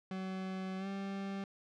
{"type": "tone with pitch glide", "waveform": "40% pulse", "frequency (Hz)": [188.6, 196.04], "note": ["F#3", "G3"], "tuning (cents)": [33, 0], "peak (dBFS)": -37, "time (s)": [0.11, 1.44], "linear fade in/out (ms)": 2, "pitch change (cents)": 67, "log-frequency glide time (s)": [0.78, 0.87], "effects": ["low-pass 4000 Hz 12 dB/octave"]}